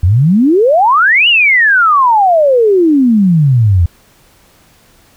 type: exponential two-way sweep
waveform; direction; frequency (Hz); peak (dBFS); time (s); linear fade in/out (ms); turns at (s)
sine; up then down; 81.3 to 2960 to 81.3; -5; 0.03-3.86; 5; 1.28
effects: pink hiss -47 dBFS RMS until 5.16 s